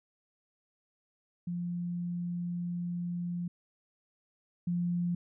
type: tone pair in turn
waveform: sine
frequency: 174.61 / 174.61 Hz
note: F3 / F3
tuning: 0 / 0 cents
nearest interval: unison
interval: 0 cents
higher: neither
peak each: -32 / -28 dBFS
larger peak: second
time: 1.47-3.48 / 4.67-5.15 s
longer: first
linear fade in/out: 5 ms
effects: none